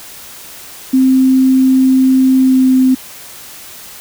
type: tone with pitch glide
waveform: sine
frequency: 261.6 to 259.2 Hz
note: C4 to C4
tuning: 0 to -16 cents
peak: -6 dBFS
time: 0.93-2.95 s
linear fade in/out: 10 ms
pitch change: -16 cents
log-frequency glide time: 2.36-2.66 s
effects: white hiss -33 dBFS RMS until 4 s